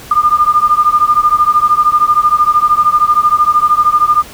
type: beating tone pair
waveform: sine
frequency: 1202 / 1215 Hz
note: D6 / D#6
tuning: +40 / -42 cents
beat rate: 13 Hz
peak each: -10 dBFS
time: 0.11-4.23 s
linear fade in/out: 5 ms
effects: pink hiss -33 dBFS RMS until 4.33 s